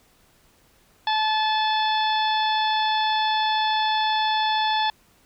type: harmonic tone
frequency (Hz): 867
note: A5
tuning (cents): -26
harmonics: 1 / 2 / 3 / 4 / 5 / 6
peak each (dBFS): -21 / -29 / -35 / -27 / -34 / -39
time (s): 1.07-4.9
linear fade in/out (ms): 2
effects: pink hiss -59 dBFS RMS until 5.25 s